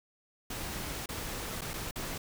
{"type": "noise with dropouts", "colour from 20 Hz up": "pink", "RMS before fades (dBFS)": -38, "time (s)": [0.5, 2.18], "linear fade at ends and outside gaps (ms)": 5, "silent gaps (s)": [[1.06, 1.089], [1.61, 1.617], [1.735, 1.738], [1.911, 1.957]], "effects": []}